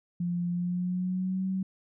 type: tone with pitch glide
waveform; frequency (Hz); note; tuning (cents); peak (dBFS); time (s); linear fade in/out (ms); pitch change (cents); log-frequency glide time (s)
sine; 174.61 to 189.32; F3 to F#3; 0 to +40; -27; 0.2-1.63; 5; +140; 0.5-1.46
effects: none